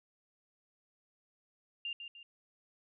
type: tone with echo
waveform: sine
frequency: 2794 Hz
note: F7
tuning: in tune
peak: -36 dBFS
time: 1.85-1.93 s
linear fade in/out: 2 ms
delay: 150 ms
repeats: 2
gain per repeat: -7 dB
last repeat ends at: 2.23 s
effects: none